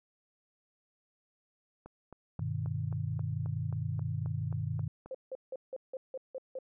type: click train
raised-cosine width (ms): 1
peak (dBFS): -34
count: 13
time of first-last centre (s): 1.86-5.06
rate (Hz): 3.75
type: chord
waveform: sine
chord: G augmented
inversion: none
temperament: just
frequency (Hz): 98 / 122.5 / 153.12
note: G2 / B2 / D#3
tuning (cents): 0 / -14 / -27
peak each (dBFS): -36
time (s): 2.39-4.88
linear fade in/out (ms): 5
type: tone bursts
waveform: sine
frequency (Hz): 523.3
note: C5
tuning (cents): 0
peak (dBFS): -36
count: 8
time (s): 5.11-6.588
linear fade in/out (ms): 2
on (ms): 36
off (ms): 170
effects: none